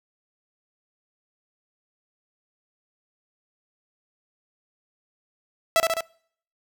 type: tone with echo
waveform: sawtooth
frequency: 659.3 Hz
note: E5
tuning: in tune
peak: -12 dBFS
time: 5.76-5.8 s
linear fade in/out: 0 ms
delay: 69 ms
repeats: 3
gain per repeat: -3 dB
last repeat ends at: 6.007 s
effects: noise-tail reverb RT60 0.6 s tail -25 dB re dry